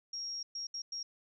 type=tone bursts at uneven times; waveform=sine; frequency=5588 Hz; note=F8; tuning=in tune; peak=-37 dBFS; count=4; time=0.13-0.43 / 0.55-0.67 / 0.74-0.82 / 0.92-1.03 s; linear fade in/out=5 ms; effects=none